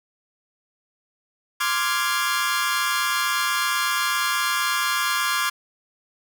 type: chord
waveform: sawtooth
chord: D half-diminished seventh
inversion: third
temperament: equal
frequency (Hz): 1046.5 / 1174.7 / 1396.9 / 1661.2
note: C6 / D6 / F6 / Ab6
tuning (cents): 0 / 0 / 0 / 0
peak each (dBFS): -23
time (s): 1.6-5.5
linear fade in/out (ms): 10
effects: none